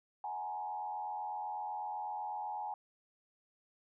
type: tone with frequency modulation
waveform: sine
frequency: 838 Hz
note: G#5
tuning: 15 cents sharp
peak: -37 dBFS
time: 0.24-2.74 s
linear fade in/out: 2 ms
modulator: 88 Hz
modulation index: 0.95
effects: none